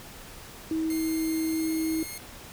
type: tone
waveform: sine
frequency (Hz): 320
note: D#4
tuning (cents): +49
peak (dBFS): -25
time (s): 0.71-2.03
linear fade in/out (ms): 2
type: tone with pitch glide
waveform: 5% pulse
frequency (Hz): 2122 to 2145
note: C7 to C7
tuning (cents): +24 to +42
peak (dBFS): -27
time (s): 0.9-2.18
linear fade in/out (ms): 2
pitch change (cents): +18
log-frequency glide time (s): 1.54-1.7
effects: pink hiss -45 dBFS RMS until 2.52 s